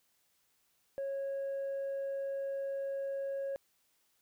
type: tone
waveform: sine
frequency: 549 Hz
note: C#5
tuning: 17 cents flat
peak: -32 dBFS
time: 0.98-3.56 s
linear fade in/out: 0 ms
effects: tanh soft clip ceiling -33 dBFS + white hiss -74 dBFS RMS until 4.21 s